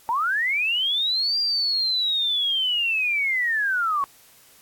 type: linear two-way sweep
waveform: sine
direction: up then down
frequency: 880 to 4806 to 1088 Hz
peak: -20 dBFS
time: 0.09-4.04 s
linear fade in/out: 0 ms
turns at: 1.39 s
effects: white hiss -53 dBFS RMS until 4.61 s + AAC 64 kbps